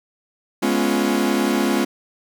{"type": "chord", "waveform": "40% pulse", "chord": "C# dominant seventh", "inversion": "second", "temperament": "equal with one note detuned", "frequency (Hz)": [209.5, 246.9, 277.2, 349.2], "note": ["G#3", "B3", "C#4", "E#4"], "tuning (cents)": [15, 0, 0, 0], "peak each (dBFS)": -22, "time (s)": [0.62, 1.85], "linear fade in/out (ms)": 10, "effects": []}